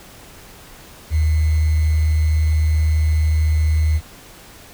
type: tone with sample-and-hold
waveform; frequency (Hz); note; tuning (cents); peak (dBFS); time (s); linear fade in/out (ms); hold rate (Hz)
sine; 77.78; D#2; 0; -13; 1.1-4.01; 50; 2100
effects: pink hiss -42 dBFS RMS until 4.73 s